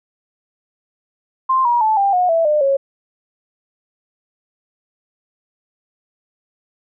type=tone with pitch steps; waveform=sine; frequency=1048 / 955.5 / 871.1 / 794.2 / 724.1 / 660.2 / 601.9 / 548.8 Hz; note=C6 / A#5 / A5 / G5 / F#5 / E5 / D5 / C#5; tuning=+2 / +43 / -18 / +22 / -38 / +2 / +42 / -17 cents; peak=-12 dBFS; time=1.49-2.77 s; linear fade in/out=10 ms; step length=160 ms; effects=none